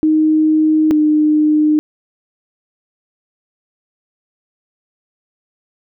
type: tone pair in turn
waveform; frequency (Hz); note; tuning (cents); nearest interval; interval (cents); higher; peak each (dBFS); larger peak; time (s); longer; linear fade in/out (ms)
sine; 311.1 / 304.3; D#4 / D#4; 0 / -38; unison; 38; first; -9; neither; 0.03-0.91 / 0.91-1.79; neither; 0
effects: none